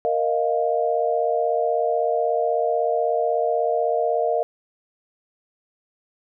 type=chord; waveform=sine; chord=Bb suspended fourth; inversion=none; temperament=equal; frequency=466.2 / 622.3 / 698.5 Hz; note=Bb4 / Eb5 / F5; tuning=0 / 0 / 0 cents; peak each=-23 dBFS; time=0.05-4.43 s; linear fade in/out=0 ms; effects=none